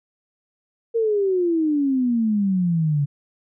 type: exponential sweep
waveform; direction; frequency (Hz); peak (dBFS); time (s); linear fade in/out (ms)
sine; down; 466.2 to 140; -17; 0.94-3.06; 20
effects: none